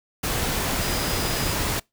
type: tone in noise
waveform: sine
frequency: 4967 Hz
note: D#8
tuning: 4 cents flat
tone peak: -35 dBFS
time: 0.81-1.54 s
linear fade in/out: 10 ms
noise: pink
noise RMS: -25 dBFS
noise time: 0.23-1.8 s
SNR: -13 dB
effects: noise-tail reverb RT60 0.2 s tail -25 dB re dry